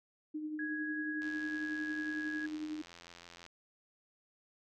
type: tone with tremolo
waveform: sine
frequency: 306.2 Hz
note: D#4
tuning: 28 cents flat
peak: -35 dBFS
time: 0.34-2.82 s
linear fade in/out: 10 ms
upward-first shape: triangle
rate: 11 Hz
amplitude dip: 50%
type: tone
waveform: sine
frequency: 1661.2 Hz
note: G#6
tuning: in tune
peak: -38 dBFS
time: 0.59-2.46 s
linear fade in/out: 2 ms
type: click train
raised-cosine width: 0.2 ms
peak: -34 dBFS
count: 194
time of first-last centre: 1.22-3.464 s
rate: 86 Hz
effects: none